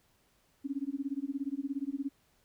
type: tone with tremolo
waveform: sine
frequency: 277.2 Hz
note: C#4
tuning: in tune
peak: -29 dBFS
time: 0.64-2.1 s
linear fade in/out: 20 ms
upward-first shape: sine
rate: 17 Hz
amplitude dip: 100%
effects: pink hiss -70 dBFS RMS until 2.44 s